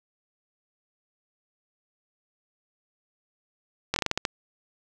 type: slowing click train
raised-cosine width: 0.2 ms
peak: -7 dBFS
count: 8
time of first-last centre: 3.94-4.252 s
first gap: 22 ms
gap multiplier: 1.23
effects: none